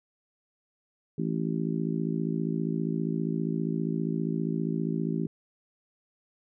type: harmonic tone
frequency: 55 Hz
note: A1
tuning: in tune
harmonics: 3 / 4 / 5 / 6 / 7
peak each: -30 / -32 / -34 / -36 / -37 dBFS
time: 1.18-5.27 s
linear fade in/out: 5 ms
effects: none